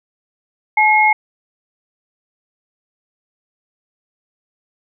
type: tone pair together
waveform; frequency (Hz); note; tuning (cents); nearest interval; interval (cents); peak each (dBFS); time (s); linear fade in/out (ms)
sine; 855.6 / 2156; A5 / C#7; -49 / -49; octave + major third; 1600; -12; 0.77-1.13; 5
effects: none